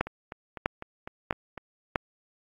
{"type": "two click trains", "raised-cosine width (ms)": 0.5, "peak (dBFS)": [-22, -9], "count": [7, 4], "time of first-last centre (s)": [[0.07, 1.578], [0.01, 1.958]], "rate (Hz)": [3.98, 1.54], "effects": ["AAC 64 kbps"]}